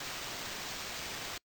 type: noise with sample-and-hold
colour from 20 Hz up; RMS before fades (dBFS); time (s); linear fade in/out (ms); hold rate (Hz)
white; -41; 0-1.38; 5; 11025
effects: noise-tail reverb RT60 0.1 s tail -25 dB re dry